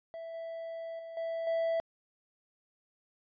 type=tone with level steps; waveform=triangle; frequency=660 Hz; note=E5; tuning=2 cents sharp; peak=-38 / -36 / -40 / -31 / -26 dBFS; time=0.14-1.8 s; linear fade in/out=0 ms; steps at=0.34 / 0.99 / 1.17 / 1.47 s; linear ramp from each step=2 ms; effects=resampled to 11025 Hz